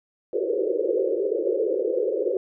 white band-pass noise, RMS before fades -24 dBFS, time 0.33-2.37 s, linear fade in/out 2 ms, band 340 to 540 Hz, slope 96 dB/octave, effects none

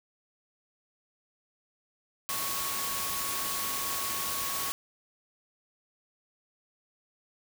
sine tone in noise, 1108.7 Hz, C#6, in tune, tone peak -38 dBFS, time 2.29-4.72 s, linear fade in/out 0 ms, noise white, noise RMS -33 dBFS, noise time 2.29-4.72 s, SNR -8 dB, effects none

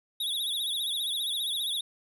square tone with vibrato, 3582 Hz, A7, 30 cents sharp, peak -29 dBFS, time 0.2-1.81 s, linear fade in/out 5 ms, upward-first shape sine, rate 15 Hz, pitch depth 120 cents each way, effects none

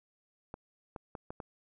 clicks, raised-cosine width 1 ms, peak -27 dBFS, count 5, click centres 0.541 / 0.962 / 1.152 / 1.305 / 1.402 s, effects none

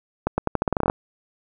accelerating click train, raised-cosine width 1 ms, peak -6 dBFS, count 13, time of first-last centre 0.27-0.899 s, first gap 110 ms, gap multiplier 0.85, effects none

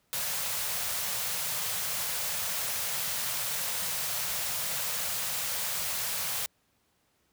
white band-stop noise, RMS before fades -32 dBFS, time 0.13-6.46 s, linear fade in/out 0 ms, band 200 to 460 Hz, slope 48 dB/octave, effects pink hiss -71 dBFS RMS until 7.32 s + high-pass 60 Hz 12 dB/octave

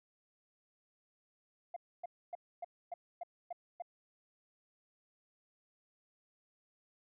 sine tone bursts, 698 Hz, F5, 1 cent flat, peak -37 dBFS, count 8, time 1.74-3.822 s, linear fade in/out 5 ms, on 24 ms, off 270 ms, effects tanh soft clip ceiling -36 dBFS

